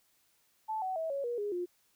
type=tone with pitch steps; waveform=sine; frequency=873 / 751.3 / 646.5 / 556.3 / 478.8 / 412 / 354.5 Hz; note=A5 / F#5 / E5 / C#5 / A#4 / G#4 / F4; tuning=-14 / +26 / -34 / +6 / +46 / -14 / +26 cents; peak=-32 dBFS; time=0.68-1.66 s; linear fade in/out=20 ms; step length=140 ms; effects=white hiss -71 dBFS RMS until 1.95 s